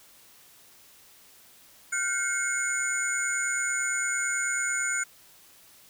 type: tone cluster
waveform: sine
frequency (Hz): 1412 / 1541 / 2170 / 6940 / 8740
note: F6 / G6 / C#7 / A8 / C#9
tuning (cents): +19 / -30 / -37 / -25 / -26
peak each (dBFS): -32 / -31 / -33 / -30 / -38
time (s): 1.92-5.04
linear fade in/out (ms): 10
effects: white hiss -55 dBFS RMS until 5.89 s